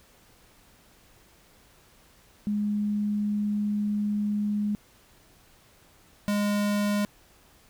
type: tone pair in turn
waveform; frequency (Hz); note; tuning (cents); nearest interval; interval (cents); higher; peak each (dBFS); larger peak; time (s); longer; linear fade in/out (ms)
sine / square; 207.7 / 205.6; G#3 / G#3; 0 / -17; unison; 17; first; -24; neither; 2.47-4.75 / 6.28-7.05; first; 0
effects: pink hiss -58 dBFS RMS until 7.69 s